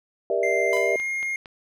sine chord, E half-diminished seventh, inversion first, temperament just, 395.6 / 474.7 / 593.3 / 659.3 Hz, G4 / Bb4 / D5 / E5, +16 / +31 / +18 / 0 cents, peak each -26 dBFS, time 0.3-0.96 s, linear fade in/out 2 ms
triangle tone with pitch glide, 2093 to 2135 Hz, C7 to C7, 0 to +34 cents, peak -23 dBFS, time 0.43-1.36 s, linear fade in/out 2 ms, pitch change +34 cents, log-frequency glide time 0.68-1.06 s
sawtooth tone with exponential decay, 1001 Hz, B5, 23 cents sharp, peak -25 dBFS, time 0.73-1.14 s, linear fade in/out 0 ms, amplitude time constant 88 ms
click train, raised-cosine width 0.3 ms, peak -24 dBFS, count 4, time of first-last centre 0.77-1.458 s, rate 4.36 Hz
effects none

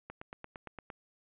click train, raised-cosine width 0.5 ms, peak -28 dBFS, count 8, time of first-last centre 0.1-0.902 s, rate 8.73 Hz, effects resampled to 8000 Hz + 11-bit

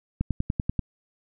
click train, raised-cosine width 5 ms, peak -12 dBFS, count 7, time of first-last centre 0.21-0.793 s, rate 10.3 Hz, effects none

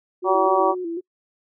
sine tone with vibrato, 349.2 Hz, F4, in tune, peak -25 dBFS, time 0.22-1.01 s, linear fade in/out 20 ms, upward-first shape square, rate 4 Hz, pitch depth 71 cents each way
harmonic tone, 190 Hz, F#3, 46 cents sharp, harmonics 2 / 3 / 4 / 5 / 6, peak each -22 / -22 / -22 / -22 / -22 dBFS, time 0.24-0.75 s, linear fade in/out 50 ms
effects noise-tail reverb RT60 0.1 s tail -26 dB re dry

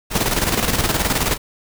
pink noise with tremolo, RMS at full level -17 dBFS, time 0.1-1.38 s, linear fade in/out 50 ms, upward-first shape square, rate 19 Hz, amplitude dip 55%, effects none

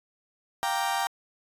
35% pulse chord, G minor seventh, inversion third, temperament equal, 698.5 / 784 / 932.3 / 1174.7 Hz, F5 / G5 / Bb5 / D6, 0 / 0 / 0 / 0 cents, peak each -33 / -27 / -29 / -33 dBFS, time 0.63-1.07 s, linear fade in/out 0 ms, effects resampled to 32000 Hz

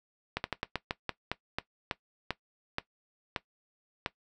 slowing click train, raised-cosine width 0.3 ms, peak -14 dBFS, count 14, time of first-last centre 0.37-4.061 s, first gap 71 ms, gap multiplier 1.21, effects noise-tail reverb RT60 0.1 s tail -17 dB re dry

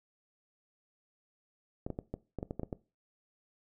clicks, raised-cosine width 2 ms, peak -23 dBFS, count 10, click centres 1.865 / 1.903 / 1.989 / 2.14 / 2.387 / 2.429 / 2.509 / 2.596 / 2.633 / 2.728 s, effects noise-tail reverb RT60 0.3 s tail -19 dB re dry

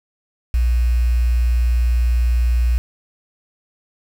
sine tone with quantisation, 60 Hz, B1, 49 cents flat, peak -13 dBFS, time 0.54-2.78 s, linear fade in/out 0 ms, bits 6, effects none

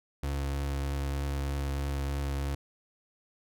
35% pulse tone with vibrato, 69.7 Hz, C#2, 10 cents sharp, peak -28 dBFS, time 0.23-2.55 s, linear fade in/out 5 ms, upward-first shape triangle, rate 3.2 Hz, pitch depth 15 cents each way, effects none

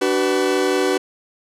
40% pulse chord, B minor, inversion first, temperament equal with one note detuned, 293.7 / 378.2 / 493.9 Hz, D4 / F#4 / B4, 0 / +38 / 0 cents, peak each -22 / -18 / -21 dBFS, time 0.01-0.98 s, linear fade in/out 10 ms, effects low-pass 10000 Hz 12 dB/octave

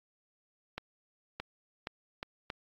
accelerating click train, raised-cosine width 0.3 ms, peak -21 dBFS, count 5, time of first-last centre 0.78-2.501 s, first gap 620 ms, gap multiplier 0.76, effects AAC 64 kbps

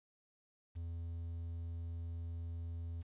triangle tone with quantisation, 84 Hz, E2, 33 cents sharp, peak -38 dBFS, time 0.75-3.03 s, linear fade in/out 20 ms, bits 11, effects resampled to 8000 Hz

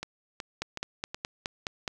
two click trains, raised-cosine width 0.2 ms, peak -18 / -14 dBFS, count 4 / 7, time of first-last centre 0.03-1.145 / 0.62-1.878 s, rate 2.69 / 4.77 Hz, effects none

